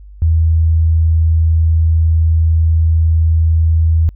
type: tone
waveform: sine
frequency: 81 Hz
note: E2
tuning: 30 cents flat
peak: -8 dBFS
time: 0.22-4.09 s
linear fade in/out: 0 ms
effects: added 50 Hz sine -33 dBFS peak until 4.15 s